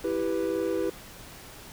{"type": "chord", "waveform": "triangle", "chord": "E minor", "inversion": "none", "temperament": "equal", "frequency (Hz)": [329.6, 392, 493.9], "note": ["E4", "G4", "B4"], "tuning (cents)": [0, 0, 0], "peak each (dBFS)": -28, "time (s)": [0.04, 0.9], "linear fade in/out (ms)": 5, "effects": ["pink hiss -46 dBFS RMS until 1.72 s"]}